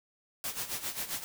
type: noise with tremolo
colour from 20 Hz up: white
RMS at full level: -34 dBFS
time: 0.44-1.24 s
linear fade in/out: 0 ms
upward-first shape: sine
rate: 7.5 Hz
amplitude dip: 75%
effects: none